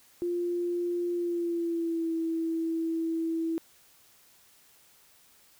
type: tone with pitch glide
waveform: sine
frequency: 349.2 to 327.7 Hz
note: F4 to E4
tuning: 0 to -10 cents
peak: -27 dBFS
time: 0.22-3.58 s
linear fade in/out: 0 ms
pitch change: -110 cents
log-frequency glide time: 1.13-2.13 s
effects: white hiss -60 dBFS RMS until 5.59 s